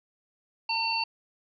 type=harmonic tone; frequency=906 Hz; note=A#5; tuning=50 cents flat; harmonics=1 / 3 / 5; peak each=-30 / -30 / -30 dBFS; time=0.69-1.04 s; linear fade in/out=5 ms; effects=none